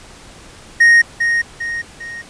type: tone with echo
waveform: triangle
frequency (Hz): 1864.7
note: A#6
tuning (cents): 0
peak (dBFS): -4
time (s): 0.8-1.02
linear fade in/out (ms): 10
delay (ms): 400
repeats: 3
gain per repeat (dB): -7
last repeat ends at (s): 2.22
effects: pink hiss -40 dBFS RMS until 2.29 s + resampled to 22050 Hz